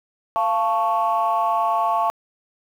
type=chord; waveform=sine; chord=F augmented; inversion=none; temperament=equal with one note detuned; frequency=689.2 / 880 / 1108.7 Hz; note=F5 / A5 / C#6; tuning=-23 / 0 / 0 cents; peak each=-21 dBFS; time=0.36-2.1 s; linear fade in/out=0 ms; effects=tanh soft clip ceiling -11 dBFS + 8-bit